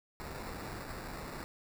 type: noise with sample-and-hold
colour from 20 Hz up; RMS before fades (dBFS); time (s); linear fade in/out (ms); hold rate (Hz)
pink; -43; 0.2-1.44; 0; 3150
effects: none